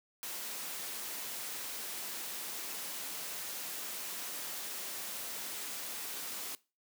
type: noise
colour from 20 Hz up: white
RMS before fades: -41 dBFS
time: 0.23-6.55 s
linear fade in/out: 0 ms
effects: noise-tail reverb RT60 0.3 s tail -21 dB re dry + high-pass 200 Hz 12 dB/octave